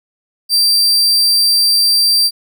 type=tone; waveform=40% pulse; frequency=4699 Hz; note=D8; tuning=in tune; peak=-8 dBFS; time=0.49-2.31 s; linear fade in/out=50 ms; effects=none